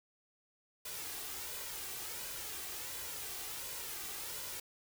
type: noise with flanger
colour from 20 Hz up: white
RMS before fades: -43 dBFS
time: 0.85-4.6 s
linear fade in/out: 5 ms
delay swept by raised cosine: 2 to 2.59 ms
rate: 1.4 Hz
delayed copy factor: +0.5
effects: none